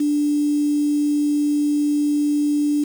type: tone with quantisation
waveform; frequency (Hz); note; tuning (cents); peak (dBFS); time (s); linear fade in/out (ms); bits
sine; 293.7; D4; 0; -16; 0-2.84; 5; 6
effects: none